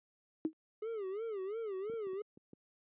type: tone with exponential decay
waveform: sine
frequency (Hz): 316.1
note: D#4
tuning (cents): +27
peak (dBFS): -25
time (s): 0.45-0.53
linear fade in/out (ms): 0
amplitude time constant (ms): 17
type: tone with vibrato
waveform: triangle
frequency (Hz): 415.3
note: G#4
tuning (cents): 0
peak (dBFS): -35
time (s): 0.82-2.22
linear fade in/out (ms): 5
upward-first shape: sine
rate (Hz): 2.9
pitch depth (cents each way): 180
type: clicks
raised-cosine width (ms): 3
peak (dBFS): -32 / -39 / -40 / -41 / -41 / -37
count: 6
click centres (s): 1.898 / 1.937 / 2.069 / 2.132 / 2.374 / 2.533
effects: high-pass 200 Hz 12 dB/octave + resampled to 8000 Hz